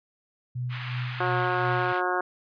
sine tone with tremolo, 124.2 Hz, B2, 10 cents sharp, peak -27 dBFS, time 0.55-1.93 s, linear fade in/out 10 ms, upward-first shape sine, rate 2.8 Hz, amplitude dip 55%
white band-pass noise, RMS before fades -39 dBFS, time 0.69-2.02 s, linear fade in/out 50 ms, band 980 to 3000 Hz, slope 24 dB/octave
harmonic tone, 181.1 Hz, F#3, 37 cents flat, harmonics 2 / 3 / 4 / 5 / 6 / 7 / 8 / 9, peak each -30 / -35 / -30 / -34 / -31 / -35 / -31 / -35 dBFS, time 1.2-2.21 s, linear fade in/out 5 ms
effects resampled to 11025 Hz

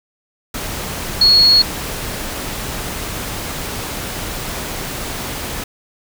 sine tone in noise, 4330 Hz, C#8, 41 cents flat, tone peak -7 dBFS, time 1.21-1.62 s, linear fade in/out 5 ms, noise pink, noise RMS -25 dBFS, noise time 0.54-5.64 s, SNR +15 dB, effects none

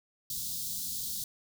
white band-stop noise, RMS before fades -36 dBFS, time 0.3-1.24 s, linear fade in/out 2 ms, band 240 to 3600 Hz, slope 48 dB/octave, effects none

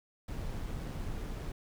brown noise with amplitude modulation, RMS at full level -37 dBFS, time 0.28-1.52 s, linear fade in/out 5 ms, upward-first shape sine, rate 127 Hz, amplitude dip 25%, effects none

